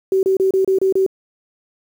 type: tone bursts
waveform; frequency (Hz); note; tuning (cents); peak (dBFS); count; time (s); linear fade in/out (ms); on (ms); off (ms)
sine; 382.5; G4; -42; -12; 7; 0.12-1.064; 2; 110; 29
effects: 7-bit